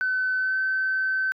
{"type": "tone with pitch glide", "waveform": "sine", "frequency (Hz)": [1516, 1535.4], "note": ["F#6", "G6"], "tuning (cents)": [42, -36], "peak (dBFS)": -21, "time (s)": [0.01, 1.32], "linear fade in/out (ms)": 0, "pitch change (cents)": 22, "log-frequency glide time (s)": [0.37, 0.58], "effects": ["tanh soft clip ceiling -17 dBFS"]}